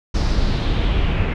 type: noise with low-pass filter sweep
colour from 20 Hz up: brown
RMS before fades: -18 dBFS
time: 0.14-1.34 s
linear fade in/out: 10 ms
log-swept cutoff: 5400 to 2400 Hz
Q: 3
effects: none